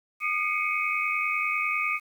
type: tone cluster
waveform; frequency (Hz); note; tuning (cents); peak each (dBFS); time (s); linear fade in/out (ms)
sine; 1222 / 2168 / 2258 / 2520; D#6 / C#7 / C#7 / D#7; -32 / -39 / +31 / +21; -30; 0.2-2; 50
effects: 9-bit